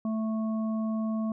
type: harmonic tone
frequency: 220 Hz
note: A3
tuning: in tune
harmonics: 1 / 3 / 5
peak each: -27 / -39 / -43 dBFS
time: 0.05-1.32 s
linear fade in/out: 2 ms
effects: none